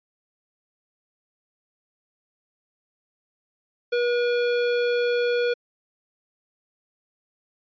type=tone; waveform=square; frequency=482.5 Hz; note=B4; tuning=40 cents flat; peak=-21 dBFS; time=3.92-5.54 s; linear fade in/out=10 ms; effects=resampled to 11025 Hz